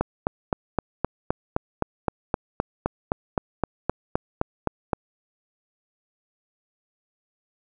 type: click train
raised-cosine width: 1 ms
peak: -7 dBFS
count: 20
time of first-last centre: 0.01-4.932 s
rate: 3.86 Hz
effects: none